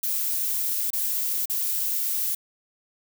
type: noise with dropouts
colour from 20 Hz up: violet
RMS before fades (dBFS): -26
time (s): 0.03-2.35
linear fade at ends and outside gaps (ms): 5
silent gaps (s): 0.905-0.931 / 1.457-1.497
effects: none